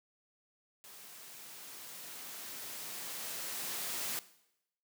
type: noise with level ramp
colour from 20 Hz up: white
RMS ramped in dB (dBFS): -53 to -37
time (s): 0.84-4.19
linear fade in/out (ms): 0
effects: noise-tail reverb RT60 0.8 s tail -17 dB re dry + high-pass 150 Hz 12 dB/octave